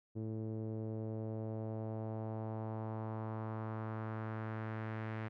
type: tone with low-pass filter sweep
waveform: sawtooth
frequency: 110 Hz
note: A2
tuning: in tune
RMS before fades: -41 dBFS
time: 0.15-5.29 s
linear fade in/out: 20 ms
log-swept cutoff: 370 to 2000 Hz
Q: 1.8
effects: none